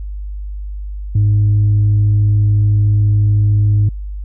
sine tone, 103.83 Hz, G#2, in tune, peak -7 dBFS, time 1.15-3.89 s, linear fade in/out 5 ms, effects tanh soft clip ceiling -7 dBFS + added 50 Hz sine -22 dBFS peak until 4.24 s

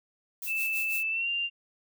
violet noise with tremolo, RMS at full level -35 dBFS, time 0.42-1.03 s, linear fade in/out 2 ms, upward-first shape sine, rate 6.1 Hz, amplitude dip 75%
sine tone with pitch glide, 2637 to 2787 Hz, E7 to F7, 0 to -4 cents, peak -27 dBFS, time 0.46-1.5 s, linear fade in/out 50 ms, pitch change +96 cents, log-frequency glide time 1.1-1.29 s
effects none

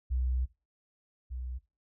sine tone pair in turn, 63 / 62.56 Hz, B1 / B1, +35 / +23 cents, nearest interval unison, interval 12 cents, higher first, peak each -27 / -35 dBFS, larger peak first, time 0.1-0.46 / 1.3-1.59 s, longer first, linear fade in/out 20 ms, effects noise-tail reverb RT60 0.3 s tail -20 dB re dry

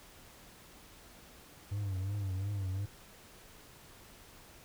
triangle tone with vibrato, 97.9 Hz, G2, 2 cents flat, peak -31 dBFS, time 1.71-2.86 s, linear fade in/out 10 ms, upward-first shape triangle, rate 2.8 Hz, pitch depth 110 cents each way, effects pink hiss -56 dBFS RMS until 4.64 s

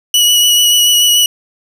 sawtooth tone with vibrato, 2933 Hz, F#7, 16 cents flat, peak -4 dBFS, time 0.14-1.26 s, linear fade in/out 2 ms, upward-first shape sine, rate 6.9 Hz, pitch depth 17 cents each way, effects none

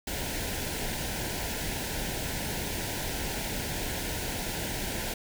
pink band-stop noise, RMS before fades -33 dBFS, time 0.07-5.14 s, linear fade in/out 5 ms, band 1000 to 1400 Hz, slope 96 dB/octave, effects none

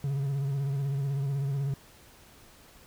triangle tone with vibrato, 138.59 Hz, C#3, in tune, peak -25 dBFS, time 0.04-1.74 s, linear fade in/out 2 ms, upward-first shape sine, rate 16 Hz, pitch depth 56 cents each way, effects pink hiss -55 dBFS RMS until 2.86 s

